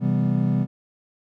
triangle chord, C major seventh, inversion none, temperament equal, 130.81 / 164.81 / 196 / 246.9 Hz, C3 / E3 / G3 / B3, 0 / 0 / 0 / 0 cents, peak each -21 / -23 / -21 / -25 dBFS, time 0-0.67 s, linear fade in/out 50 ms, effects none

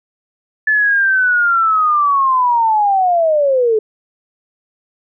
sine linear sweep, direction down, 1741 to 422.1 Hz, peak -10 dBFS, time 0.67-3.79 s, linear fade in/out 5 ms, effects none

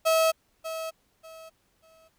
35% pulse tone with echo, 646 Hz, E5, 35 cents flat, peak -18 dBFS, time 0.05-0.32 s, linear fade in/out 20 ms, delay 590 ms, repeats 3, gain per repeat -12 dB, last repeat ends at 2.09 s, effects pink hiss -69 dBFS RMS until 2.18 s

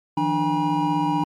triangle tone cluster, 157.2 / 173.4 / 297.5 / 809 / 961 Hz, D#3 / F3 / D4 / G#5 / B5, +18 / -12 / +22 / -46 / -48 cents, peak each -27 / -28 / -21 / -25 / -22 dBFS, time 0.17-1.24 s, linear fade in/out 5 ms, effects MP3 64 kbps

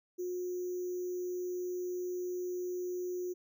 sine tone with sample-and-hold, 359.7 Hz, F#4, 49 cents flat, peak -34 dBFS, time 0.18-3.34 s, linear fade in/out 20 ms, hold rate 6300 Hz, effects none

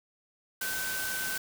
sine tone in noise, 1528 Hz, G6, 45 cents flat, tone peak -34 dBFS, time 0.61-1.38 s, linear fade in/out 5 ms, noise white, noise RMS -35 dBFS, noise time 0.61-1.38 s, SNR -2 dB, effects none

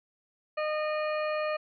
harmonic tone with a mistuned harmonic, 612 Hz, D#5, 29 cents flat, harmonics 1 / 2 / 3 / 4 / 5 / 7, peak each -29 / -35 / -40 / -39 / -49 / -48 dBFS, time 0.57-1.57 s, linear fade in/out 10 ms, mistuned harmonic 5, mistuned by -95 cents, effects none

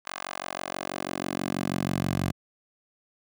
10% pulse tone with high-pass filter sweep, 46.18 Hz, F#1, 3 cents flat, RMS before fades -31 dBFS, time 0.05-2.32 s, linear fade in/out 20 ms, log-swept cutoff 1100 to 99 Hz, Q 1.2, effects none

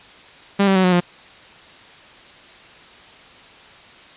sawtooth tone with pitch steps, 199.2 / 193.19 / 187.37 / 181.72 / 176.24 Hz, G3 / G3 / F#3 / F#3 / F3, +28 / -25 / +22 / -31 / +16 cents, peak -9 dBFS, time 0.59-1.005 s, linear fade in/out 10 ms, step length 83 ms, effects white hiss -44 dBFS RMS until 4.16 s + resampled to 8000 Hz

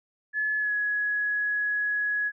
sine tone with pitch glide, 1713 to 1678.7 Hz, A6 to G#6, -47 to +18 cents, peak -24 dBFS, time 0.33-2.32 s, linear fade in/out 50 ms, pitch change -35 cents, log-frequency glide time 0.58-0.73 s, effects none

